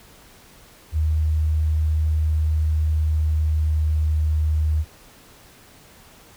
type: tone with pitch glide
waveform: sine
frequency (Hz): 77.78 to 77.29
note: D#2 to D#2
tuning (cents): 0 to -11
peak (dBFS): -17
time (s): 0.92-4.85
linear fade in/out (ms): 50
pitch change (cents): -11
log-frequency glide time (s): 2.6-3.93
effects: pink hiss -49 dBFS RMS until 6.36 s